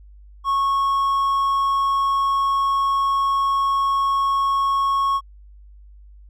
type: tone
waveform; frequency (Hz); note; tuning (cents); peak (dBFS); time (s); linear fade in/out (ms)
triangle; 1100; C#6; -14; -15; 0.44-5.21; 50
effects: added 50 Hz sine -42 dBFS peak until 6.29 s